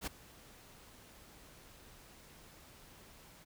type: noise with ADSR envelope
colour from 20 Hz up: pink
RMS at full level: -37 dBFS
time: 0.01-3.45 s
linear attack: 59 ms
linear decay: 11 ms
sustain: -21 dB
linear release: 25 ms
effects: none